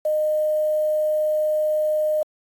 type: tone with quantisation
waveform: sine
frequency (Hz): 613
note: D#5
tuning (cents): -26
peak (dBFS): -18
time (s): 0.05-2.23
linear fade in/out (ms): 5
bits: 7
effects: AAC 64 kbps